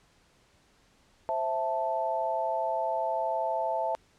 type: chord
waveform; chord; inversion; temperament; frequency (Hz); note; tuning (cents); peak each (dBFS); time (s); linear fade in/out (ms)
sine; A minor; first; equal with one note detuned; 526.9 / 659.3 / 880; C5 / E5 / A5; +12 / 0 / 0; -35 / -30 / -30; 1.29-3.95; 0
effects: pink hiss -64 dBFS RMS until 4.18 s + low-pass 8000 Hz 12 dB/octave